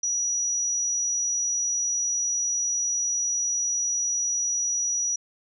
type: tone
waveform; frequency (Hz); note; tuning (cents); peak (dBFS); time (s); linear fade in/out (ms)
sine; 5830; F#8; -26; -23; 0.03-5.16; 5
effects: none